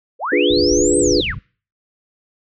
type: linear two-way sweep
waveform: sine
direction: up then down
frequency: 410.5 to 8372 to 924 Hz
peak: -19 dBFS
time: 0.19-1.35 s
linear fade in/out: 50 ms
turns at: 0.98 s
type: chord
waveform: sine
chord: D diminished seventh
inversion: none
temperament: equal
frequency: 293.7 / 349.2 / 415.3 / 493.9 Hz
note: D4 / F4 / Ab4 / Cb5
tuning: 0 / 0 / 0 / 0 cents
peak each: -18 dBFS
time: 0.32-1.21 s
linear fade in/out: 5 ms
type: low-pass noise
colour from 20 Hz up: pink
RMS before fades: -28 dBFS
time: 0.5-1.39 s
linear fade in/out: 5 ms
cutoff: 180 Hz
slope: 24 dB/octave
effects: noise-tail reverb RT60 0.4 s tail -25 dB re dry